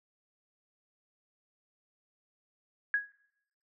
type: tone with exponential decay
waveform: sine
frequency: 1661.2 Hz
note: G#6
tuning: in tune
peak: -22 dBFS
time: 2.94-3.12 s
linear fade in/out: 1 ms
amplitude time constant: 39 ms
effects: noise-tail reverb RT60 0.8 s tail -23 dB re dry